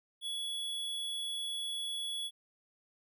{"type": "tone", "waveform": "square", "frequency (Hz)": 3382, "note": "G#7", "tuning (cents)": 31, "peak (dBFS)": -36, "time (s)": [0.21, 2.31], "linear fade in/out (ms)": 50, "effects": []}